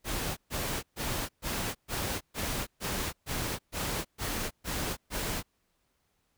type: noise bursts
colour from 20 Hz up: pink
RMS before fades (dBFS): -33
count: 12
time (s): 0.04-5.43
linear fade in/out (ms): 50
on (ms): 330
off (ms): 130
effects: pink hiss -75 dBFS RMS until 6.37 s